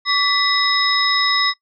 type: tone cluster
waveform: sine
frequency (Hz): 1137 / 1986 / 3797 / 5160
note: C#6 / B6 / A#7 / E8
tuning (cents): +44 / +9 / +31 / -38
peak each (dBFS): -20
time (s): 0.05-1.54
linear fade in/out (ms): 50
effects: noise-tail reverb RT60 0.1 s tail -21 dB re dry